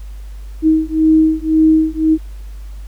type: beating tone pair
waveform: sine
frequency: 314.8 / 316.7 Hz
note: D#4 / D#4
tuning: +20 / +31 cents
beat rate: 1.9 Hz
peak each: -12 dBFS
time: 0.62-2.18 s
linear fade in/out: 50 ms
effects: added 50 Hz sine -27 dBFS peak until 2.87 s + pink hiss -49 dBFS RMS until 2.87 s